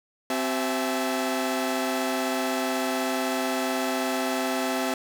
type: tone cluster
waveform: sawtooth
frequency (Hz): 260.6 / 382.9 / 663 / 858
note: C4 / G4 / E5 / A5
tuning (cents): -7 / -41 / +10 / -44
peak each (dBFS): -24 / -29 / -26 / -30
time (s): 0.3-4.94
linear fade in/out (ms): 2
effects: none